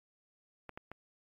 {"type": "clicks", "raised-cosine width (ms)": 0.5, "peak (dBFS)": -29, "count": 3, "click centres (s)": [0.693, 0.775, 0.916], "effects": ["AAC 64 kbps"]}